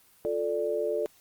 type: chord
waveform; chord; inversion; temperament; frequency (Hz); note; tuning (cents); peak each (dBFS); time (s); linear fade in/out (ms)
sine; D minor; first; just; 352.4 / 440.5 / 587.3; F4 / A4 / D5; +16 / +2 / 0; -34 / -29 / -30; 0.25-1.06; 0
effects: white hiss -60 dBFS RMS until 1.2 s + Opus 24 kbps